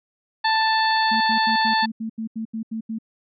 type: harmonic tone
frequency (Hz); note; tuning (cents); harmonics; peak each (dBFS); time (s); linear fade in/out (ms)
883; A5; +6; 1 / 2 / 3 / 4 / 5; -19 / -23 / -33 / -30 / -26; 0.44-1.86; 10
type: tone bursts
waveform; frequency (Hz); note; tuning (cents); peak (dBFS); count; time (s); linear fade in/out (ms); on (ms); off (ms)
sine; 222.8; A3; +22; -25; 11; 1.11-2.987; 10; 97; 81
effects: none